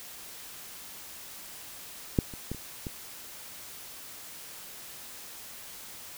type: clicks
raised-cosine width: 3 ms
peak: -9 / -29 / -20 / -30 / -22 dBFS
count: 5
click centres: 2.188 / 2.338 / 2.516 / 2.547 / 2.868 s
effects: white hiss -45 dBFS RMS until 6.17 s